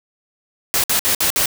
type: noise bursts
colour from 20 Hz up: white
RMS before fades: -17 dBFS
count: 5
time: 0.74-1.458 s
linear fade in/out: 0 ms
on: 98 ms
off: 57 ms
effects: none